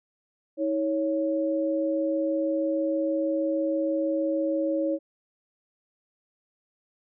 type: tone pair together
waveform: sine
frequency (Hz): 319.3 / 554.4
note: D#4 / C#5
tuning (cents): +45 / 0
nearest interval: minor seventh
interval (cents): 955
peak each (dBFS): -26 / -26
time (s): 0.57-4.99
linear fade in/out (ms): 50
effects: none